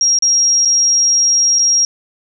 sine tone with dropouts, 5620 Hz, F8, 10 cents sharp, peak -9 dBFS, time 0.01-1.85 s, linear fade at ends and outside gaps 1 ms, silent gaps 0.188-0.223 / 0.65-0.655 / 1.588-1.592 s, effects none

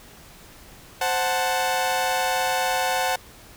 sawtooth chord, F# diminished, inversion second, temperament equal, 523.3 / 740 / 880 Hz, C5 / F#5 / A5, 0 / 0 / 0 cents, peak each -24 / -20 / -23 dBFS, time 1.01-3.16 s, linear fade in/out 5 ms, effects pink hiss -47 dBFS RMS until 3.56 s

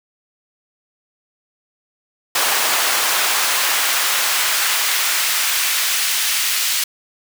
pink noise with high-pass filter sweep, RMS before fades -18 dBFS, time 2.35-6.84 s, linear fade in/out 5 ms, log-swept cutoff 790 to 2500 Hz, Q 0.78, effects none

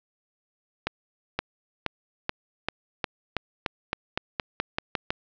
accelerating click train, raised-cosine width 0.3 ms, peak -9 dBFS, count 15, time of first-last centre 0.87-5.105 s, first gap 520 ms, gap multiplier 0.91, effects low-pass 5000 Hz 12 dB/octave

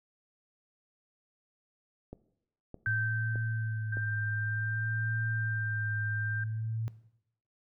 click train, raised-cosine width 2 ms, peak -29 dBFS, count 4, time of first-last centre 2.13-3.97 s, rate 1.63 Hz
sine tone with exponential decay, 1555 Hz, G6, 14 cents flat, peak -28 dBFS, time 2.86-5.12 s, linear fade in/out 1 ms, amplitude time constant 490 ms
sine tone with vibrato, 110 Hz, A2, in tune, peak -31 dBFS, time 2.87-6.88 s, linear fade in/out 0 ms, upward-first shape sine, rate 0.55 Hz, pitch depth 44 cents each way
sine tone, 1575 Hz, G6, 8 cents sharp, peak -34 dBFS, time 3.92-6.44 s, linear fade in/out 5 ms
effects noise-tail reverb RT60 0.8 s tail -17 dB re dry

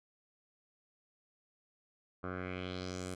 10% pulse tone with low-pass filter sweep, 91.6 Hz, F#2, 17 cents flat, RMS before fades -41 dBFS, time 2.23-3.15 s, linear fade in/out 10 ms, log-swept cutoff 1200 to 9800 Hz, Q 2.8, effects none

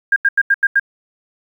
sine tone bursts, 1611 Hz, G6, 47 cents sharp, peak -9 dBFS, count 6, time 0.12-0.797 s, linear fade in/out 5 ms, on 42 ms, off 85 ms, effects 8-bit

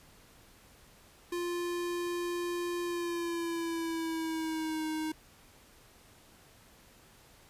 square tone with pitch glide, 349.2 to 312.9 Hz, F4 to D#4, 0 to +10 cents, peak -33 dBFS, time 1.32-5.12 s, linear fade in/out 5 ms, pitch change -190 cents, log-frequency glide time 2.83-4.86 s, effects pink hiss -59 dBFS RMS until 7.49 s + resampled to 32000 Hz

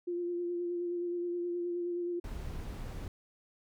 sine tone with vibrato, 349.2 Hz, F4, in tune, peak -32 dBFS, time 0.07-2.2 s, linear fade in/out 10 ms, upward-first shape sine, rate 9.5 Hz, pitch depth 21 cents each way
brown noise, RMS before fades -40 dBFS, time 2.24-3.08 s, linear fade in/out 2 ms
effects none

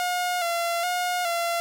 sawtooth tone with vibrato, 700 Hz, F5, 4 cents sharp, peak -20 dBFS, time 0-1.6 s, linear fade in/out 0 ms, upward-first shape square, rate 1.2 Hz, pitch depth 42 cents each way, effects none

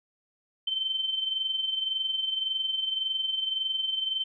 sine tone with amplitude modulation, 3094 Hz, G7, 23 cents flat, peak -24 dBFS, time 0.67-4.24 s, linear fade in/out 5 ms, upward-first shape sine, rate 21.8 Hz, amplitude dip 60%, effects none

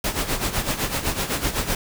pink noise with tremolo, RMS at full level -22 dBFS, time 0.04-1.75 s, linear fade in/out 2 ms, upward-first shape sine, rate 7.9 Hz, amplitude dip 70%, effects none

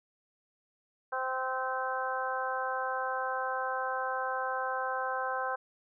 harmonic tone with a mistuned harmonic, 260 Hz, C4, 11 cents flat, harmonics 2 / 3 / 4 / 5 / 6, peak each -37 / -36 / -36 / -39 / -37 dBFS, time 1.12-5.56 s, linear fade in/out 10 ms, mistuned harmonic 6, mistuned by -16 cents, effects none

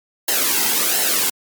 white noise with flanger, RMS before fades -18 dBFS, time 0.28-1.3 s, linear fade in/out 5 ms, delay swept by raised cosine 0.84 to 1.76 ms, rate 1.4 Hz, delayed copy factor -0.65, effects high-pass 200 Hz 12 dB/octave + MP3 96 kbps

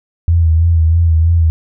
sine tone with vibrato, 82.41 Hz, E2, in tune, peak -7 dBFS, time 0.28-1.5 s, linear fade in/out 0 ms, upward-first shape sine, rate 3.1 Hz, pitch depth 50 cents each way, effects none

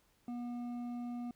sine tone with hard clipping, 241.5 Hz, B3, 39 cents flat, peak -40 dBFS, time 0.28-1.31 s, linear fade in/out 2 ms, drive 7 dB, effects pink hiss -72 dBFS RMS until 1.35 s

